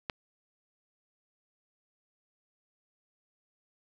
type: click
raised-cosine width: 0.3 ms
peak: -16 dBFS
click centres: 0.098 s
effects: none